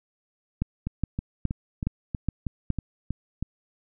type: two click trains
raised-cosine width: 5 ms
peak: -16 / -12 dBFS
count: 9 / 6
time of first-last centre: 0.87-3.426 / 0.62-2.703 s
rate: 3.13 / 2.4 Hz
effects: none